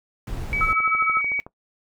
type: noise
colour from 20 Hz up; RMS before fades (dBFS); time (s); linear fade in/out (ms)
brown; -29; 0.27-0.73; 2
type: tone with pitch glide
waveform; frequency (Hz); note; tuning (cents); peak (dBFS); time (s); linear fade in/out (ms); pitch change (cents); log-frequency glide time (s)
sine; 2281 to 2263; C#7 to C#7; +49 to +35; -22; 0.53-1.4; 0; -14; 0.89-1.21
type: tone with tremolo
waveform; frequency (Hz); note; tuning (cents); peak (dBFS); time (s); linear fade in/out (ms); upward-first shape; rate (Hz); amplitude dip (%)
sine; 1300; E6; -24; -17; 0.61-1.21; 0; sine; 13; 80
type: click train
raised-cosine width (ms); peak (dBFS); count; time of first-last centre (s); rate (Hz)
1; -24; 11; 0.73-1.465; 13.6
effects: noise-tail reverb RT60 0.1 s tail -19 dB re dry